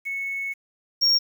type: tone pair in turn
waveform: sine / triangle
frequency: 2204 / 5554 Hz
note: C#7 / F8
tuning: -11 / -10 cents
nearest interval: octave + major third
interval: 1601 cents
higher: second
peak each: -26 / -15 dBFS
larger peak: second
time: 0.05-0.54 / 1.01-1.19 s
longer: first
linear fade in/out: 20 ms
effects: 8-bit